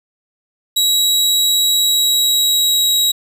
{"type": "tone with pitch glide", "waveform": "sawtooth", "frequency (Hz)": [3868, 3839], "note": ["B7", "B7"], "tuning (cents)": [-37, -50], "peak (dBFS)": -9, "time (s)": [0.76, 3.12], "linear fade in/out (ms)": 10, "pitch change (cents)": -13, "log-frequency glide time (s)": [1.77, 2.9], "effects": ["7-bit"]}